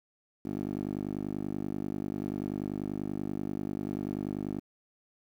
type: tone with band-pass filter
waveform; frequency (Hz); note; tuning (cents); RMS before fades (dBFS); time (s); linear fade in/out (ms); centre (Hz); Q
10% pulse; 50.3; G1; +45; -35; 0.45-4.6; 5; 290; 1.8
effects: 10-bit